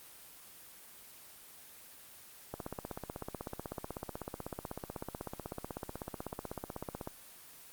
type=click train; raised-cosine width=1 ms; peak=-24 dBFS; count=74; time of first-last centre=2.54-7.074 s; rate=16.1 Hz; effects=white hiss -54 dBFS RMS until 7.72 s + Opus 24 kbps